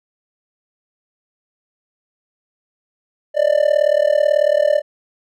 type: tone with amplitude modulation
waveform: triangle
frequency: 595 Hz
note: D5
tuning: 22 cents sharp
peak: -6 dBFS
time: 3.34-4.82 s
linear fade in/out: 50 ms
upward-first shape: sine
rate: 38.2 Hz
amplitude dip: 95%
effects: none